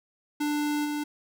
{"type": "tone with level steps", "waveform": "square", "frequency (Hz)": 295.7, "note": "D4", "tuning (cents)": 12, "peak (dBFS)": [-26, -29], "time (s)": [0.4, 1.04], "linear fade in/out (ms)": 10, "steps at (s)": 0.84, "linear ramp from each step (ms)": 20, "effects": []}